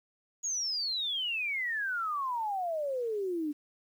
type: exponential sweep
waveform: sine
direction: down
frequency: 6820 to 287.5 Hz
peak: -30 dBFS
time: 0.43-3.53 s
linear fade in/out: 20 ms
effects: 10-bit